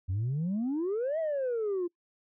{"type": "exponential two-way sweep", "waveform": "sine", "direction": "up then down", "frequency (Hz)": [87.7, 662, 340.5], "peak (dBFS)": -26, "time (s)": [0.08, 1.88], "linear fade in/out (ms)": 20, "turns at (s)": 1.19, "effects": ["noise-tail reverb RT60 0.1 s tail -24 dB re dry", "tanh soft clip ceiling -26 dBFS"]}